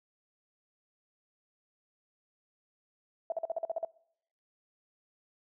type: tone bursts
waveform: sine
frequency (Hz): 659.3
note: E5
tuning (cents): 0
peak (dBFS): -29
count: 9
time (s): 3.3-3.849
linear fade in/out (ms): 2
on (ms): 21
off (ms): 45
effects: noise-tail reverb RT60 0.7 s tail -23 dB re dry